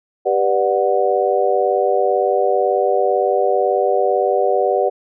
sine chord, G major seventh, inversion none, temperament just, 392 / 490 / 588 / 735 Hz, G4 / B4 / D5 / F#5, 0 / -14 / +2 / -12 cents, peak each -19 dBFS, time 0.25-4.9 s, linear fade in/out 20 ms, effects none

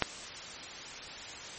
click, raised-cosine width 0.3 ms, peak -8 dBFS, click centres 0.023 s, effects white hiss -43 dBFS RMS until 1.58 s + MP3 32 kbps

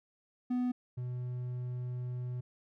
triangle tone pair in turn, 248.4 / 124.2 Hz, B3 / B2, +10 / +10 cents, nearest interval octave, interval 1200 cents, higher first, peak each -27 / -33 dBFS, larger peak first, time 0.5-0.72 / 0.97-2.41 s, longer second, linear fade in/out 10 ms, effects none

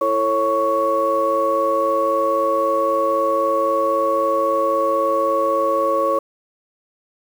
sine tone cluster, 331.6 / 445.2 / 549 / 1114 Hz, E4 / A4 / C#5 / C#6, +10 / +20 / -17 / +8 cents, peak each -26 / -25 / -18 / -19 dBFS, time 0.01-6.19 s, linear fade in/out 5 ms, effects tanh soft clip ceiling -6 dBFS + 7-bit

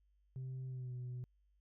sine tone with pitch glide, 130 to 124.56 Hz, C3 to B2, -11 to +15 cents, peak -39 dBFS, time 0.36-1.24 s, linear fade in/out 0 ms, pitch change -74 cents, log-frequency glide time 0.67-0.94 s, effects tanh soft clip ceiling -40 dBFS + added 50 Hz sine -70 dBFS peak until 1.6 s

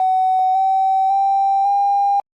triangle tone with pitch steps, 750 / 767.1 / 784.6 / 802.4 Hz, F#5 / G5 / G5 / G5, +23 / -38 / +1 / +40 cents, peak -9 dBFS, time 0-2.2 s, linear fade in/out 2 ms, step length 550 ms, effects tanh soft clip ceiling -11 dBFS + Opus 24 kbps

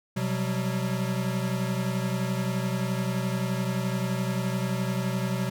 square tone cluster, 126.7 / 183.6 / 195.2 Hz, B2 / F#3 / G3, +45 / -13 / -7 cents, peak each -30 / -31 / -33 dBFS, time 0.16-5.5 s, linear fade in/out 10 ms, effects none

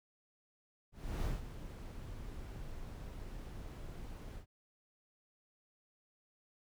brown noise with ADSR envelope, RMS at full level -35 dBFS, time 0.92-4.46 s, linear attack 330 ms, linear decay 160 ms, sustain -11 dB, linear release 91 ms, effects none

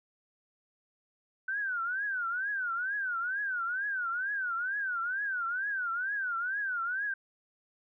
sine tone with vibrato, 1504 Hz, F#6, 28 cents sharp, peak -30 dBFS, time 1.48-7.14 s, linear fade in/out 5 ms, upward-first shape triangle, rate 2.2 Hz, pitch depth 210 cents each way, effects none

